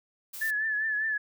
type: noise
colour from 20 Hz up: blue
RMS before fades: -40 dBFS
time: 0.33-0.51 s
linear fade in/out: 10 ms
type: tone with vibrato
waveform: sine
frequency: 1734 Hz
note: A6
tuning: 26 cents flat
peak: -26 dBFS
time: 0.41-1.18 s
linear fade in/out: 10 ms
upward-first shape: triangle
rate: 5 Hz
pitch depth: 61 cents each way
effects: none